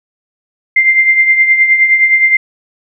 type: tone with tremolo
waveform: sine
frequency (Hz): 2093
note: C7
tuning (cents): 0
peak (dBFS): -3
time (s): 0.76-2.37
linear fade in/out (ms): 5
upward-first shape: triangle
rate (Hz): 9.6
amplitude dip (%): 65
effects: none